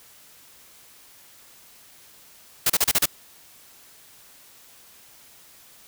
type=noise bursts; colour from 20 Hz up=white; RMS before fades=-19 dBFS; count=6; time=2.66-3.058 s; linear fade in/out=5 ms; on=38 ms; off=34 ms; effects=white hiss -51 dBFS RMS until 5.87 s